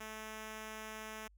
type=tone; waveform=5% pulse; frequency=217.7 Hz; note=A3; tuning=18 cents flat; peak=-33 dBFS; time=0-1.28 s; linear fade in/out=10 ms; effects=added 50 Hz sine -61 dBFS peak until 1.37 s